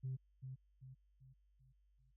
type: tone with echo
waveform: sine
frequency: 130.81 Hz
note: C3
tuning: in tune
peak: -38 dBFS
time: 0.03-0.17 s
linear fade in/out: 20 ms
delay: 390 ms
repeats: 5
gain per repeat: -7 dB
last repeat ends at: 2.12 s
effects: tanh soft clip ceiling -36 dBFS + added 50 Hz sine -70 dBFS peak until 2.16 s